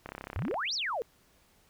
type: click train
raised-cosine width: 0.5 ms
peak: -24 dBFS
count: 17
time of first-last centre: 0.06-0.542 s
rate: 33.2 Hz
type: exponential two-way sweep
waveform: sine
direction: up then down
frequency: 73.42 to 5920 to 426.5 Hz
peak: -30 dBFS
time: 0.36-1.02 s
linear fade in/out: 0 ms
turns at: 0.74 s
effects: pink hiss -65 dBFS RMS until 1.69 s